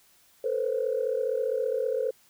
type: tone cluster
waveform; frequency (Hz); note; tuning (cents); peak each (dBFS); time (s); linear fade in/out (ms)
sine; 445.8 / 494.9 / 530; A4 / B4 / C5; +23 / +4 / +22; -29; 0.44-2.11; 5
effects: tanh soft clip ceiling -16 dBFS + white hiss -61 dBFS RMS until 2.29 s